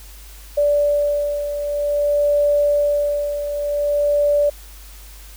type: beating tone pair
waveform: sine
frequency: 582 / 582.52 Hz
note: D5 / D5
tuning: -16 / -14 cents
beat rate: 0.52 Hz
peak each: -16 / -23 dBFS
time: 0.57-4.5 s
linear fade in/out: 10 ms
effects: added 50 Hz sine -38 dBFS peak until 5.36 s + white hiss -44 dBFS RMS until 5.36 s